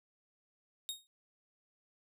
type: tone with exponential decay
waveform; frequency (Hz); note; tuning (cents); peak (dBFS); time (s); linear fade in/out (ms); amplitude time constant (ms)
sawtooth; 3729; A#7; 0; -31; 0.89-1.07; 0; 37
effects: none